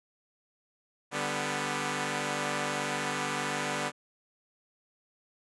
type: chord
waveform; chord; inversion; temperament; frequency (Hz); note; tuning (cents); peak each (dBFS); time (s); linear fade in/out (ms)
5% pulse; G major; second; equal; 146.83 / 196 / 246.9; D3 / G3 / B3; 0 / 0 / 0; -23 / -25 / -22; 1.11-3.92; 50
effects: resampled to 24000 Hz

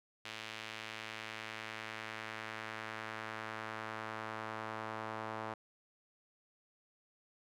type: tone with band-pass filter sweep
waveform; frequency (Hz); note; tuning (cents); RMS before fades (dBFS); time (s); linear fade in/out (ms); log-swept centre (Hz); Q
sawtooth; 110; A2; 0; -44; 0.25-5.54; 5; 2900 to 1000; 1.3
effects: none

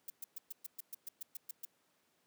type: noise bursts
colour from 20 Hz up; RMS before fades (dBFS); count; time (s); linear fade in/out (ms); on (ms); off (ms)
violet; -43; 12; 0.08-1.652; 5; 21; 120
effects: pink hiss -75 dBFS RMS until 2.26 s + high-pass 200 Hz 12 dB/octave

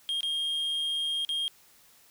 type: tone with dropouts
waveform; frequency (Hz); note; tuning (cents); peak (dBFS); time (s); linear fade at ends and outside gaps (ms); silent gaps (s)
triangle; 3228; G#7; -50; -26; 0.09-1.48; 0; 0.207-0.231 / 1.249-1.291
effects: white hiss -59 dBFS RMS until 2.1 s

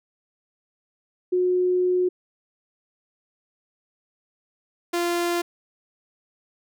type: tone pair in turn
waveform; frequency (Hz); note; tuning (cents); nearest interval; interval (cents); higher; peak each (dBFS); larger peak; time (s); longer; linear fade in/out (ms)
sine / sawtooth; 363 / 346.1; F#4 / F4; -33 / -16; minor second; 83; first; -18 / -18; neither; 1.32-2.09 / 4.93-5.42; first; 10
effects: none

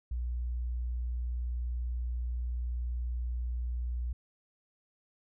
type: tone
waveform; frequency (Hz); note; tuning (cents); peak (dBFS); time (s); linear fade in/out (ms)
sine; 60.4; B1; -38; -31; 0.11-4.13; 5
effects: none

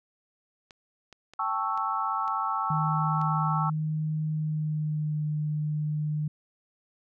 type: clicks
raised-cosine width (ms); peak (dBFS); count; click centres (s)
0.2; -30; 6; 0.708 / 1.127 / 1.336 / 1.776 / 2.279 / 3.215
type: chord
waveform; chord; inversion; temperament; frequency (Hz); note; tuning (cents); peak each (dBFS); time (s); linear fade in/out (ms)
sine; A dominant seventh; third; equal; 784 / 880 / 1108.7 / 1318.5; G5 / A5 / C#6 / E6; 0 / 0 / 0 / 0; -34 / -32 / -31 / -30; 1.39-3.7; 5
type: tone with pitch glide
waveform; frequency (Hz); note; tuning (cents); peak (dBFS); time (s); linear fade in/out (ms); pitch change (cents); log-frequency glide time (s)
sine; 155 to 151.37; D#3 to D#3; -6 to -47; -26; 2.7-6.28; 5; -41; 4.3-5.24
effects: none

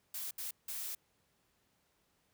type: noise bursts at uneven times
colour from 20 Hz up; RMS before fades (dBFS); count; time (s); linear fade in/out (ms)
blue; -41; 3; 0.14-0.31 / 0.38-0.51 / 0.68-0.95; 5
effects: pink hiss -75 dBFS RMS until 2.33 s + high-pass 60 Hz 12 dB/octave

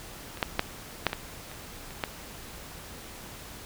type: clicks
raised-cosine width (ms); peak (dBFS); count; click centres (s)
0.3; -25 / -8 / -7 / -6 / -29 / -13 / -25 / -27 / -11; 9; 0.373 / 0.428 / 0.594 / 1.067 / 1.097 / 1.131 / 1.515 / 1.907 / 2.038
effects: pink hiss -44 dBFS RMS until 3.65 s

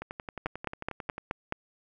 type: two click trains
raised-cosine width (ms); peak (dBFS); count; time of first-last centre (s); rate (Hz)
0.5; -22 / -15; 14 / 6; 0.02-1.181 / 0.46-1.524; 11.2 / 4.7
effects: none

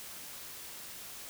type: silence
effects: white hiss -46 dBFS RMS until 1.29 s

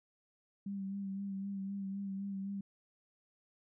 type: tone with vibrato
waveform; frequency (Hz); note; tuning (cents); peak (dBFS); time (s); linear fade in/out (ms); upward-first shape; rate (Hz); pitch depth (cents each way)
sine; 196.4; G3; +4; -37; 0.66-2.61; 5; sine; 3.9; 30
effects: none

